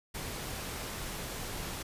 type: noise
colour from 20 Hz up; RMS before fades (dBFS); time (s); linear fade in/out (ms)
pink; -39; 0.14-1.83; 10
effects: resampled to 32000 Hz